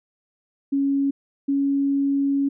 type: tone pair in turn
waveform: sine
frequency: 277.2 / 278.2 Hz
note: C#4 / C#4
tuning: 0 / +6 cents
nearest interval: unison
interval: 6 cents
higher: second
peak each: -18 dBFS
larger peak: neither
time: 0.72-1.11 / 1.48-2.49 s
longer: second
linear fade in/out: 10 ms
effects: none

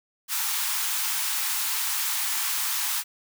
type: high-pass noise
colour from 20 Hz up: white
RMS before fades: -27 dBFS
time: 0.28-3.04 s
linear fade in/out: 50 ms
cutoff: 800 Hz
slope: 96 dB/octave
effects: none

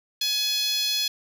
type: tone with high-pass filter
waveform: 10% pulse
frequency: 844 Hz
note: G#5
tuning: 28 cents sharp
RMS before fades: -25 dBFS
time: 0.21-1.08 s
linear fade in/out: 5 ms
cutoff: 3800 Hz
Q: 2.5
effects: none

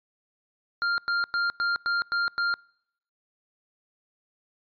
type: tone bursts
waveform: square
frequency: 1396.9 Hz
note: F6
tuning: in tune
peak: -24 dBFS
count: 7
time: 0.82-2.54 s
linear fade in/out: 0 ms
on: 160 ms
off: 100 ms
effects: noise-tail reverb RT60 0.7 s tail -26 dB re dry + resampled to 11025 Hz

